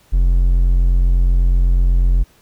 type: tone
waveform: triangle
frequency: 44.07 Hz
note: F1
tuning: 16 cents sharp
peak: -8 dBFS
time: 0.12-2.24 s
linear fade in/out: 20 ms
effects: pink hiss -53 dBFS RMS until 2.41 s